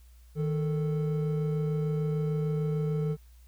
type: tone pair together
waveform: triangle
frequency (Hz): 155.56 / 440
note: D#3 / A4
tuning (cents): 0 / 0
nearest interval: octave + tritone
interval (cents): 1800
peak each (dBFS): -25 / -32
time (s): 0.35-3.17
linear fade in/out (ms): 50
effects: added 60 Hz sine -51 dBFS peak until 3.47 s + white hiss -66 dBFS RMS until 3.47 s